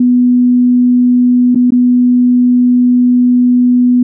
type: tone with dropouts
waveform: sine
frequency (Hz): 246.9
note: B3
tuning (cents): 0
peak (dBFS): -5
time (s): 0-4.03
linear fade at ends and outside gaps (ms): 5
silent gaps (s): 1.548-1.556 / 1.706-1.72
effects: none